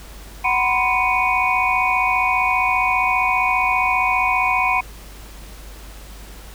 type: tone cluster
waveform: sine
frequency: 746 / 976 / 1031 / 2234 / 2474 Hz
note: F#5 / B5 / C6 / C#7 / D#7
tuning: +14 / -21 / -26 / +13 / -10 cents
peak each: -22 dBFS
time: 0.44-4.81 s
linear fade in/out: 10 ms
effects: added 50 Hz sine -37 dBFS peak until 6.54 s + pink hiss -42 dBFS RMS until 6.54 s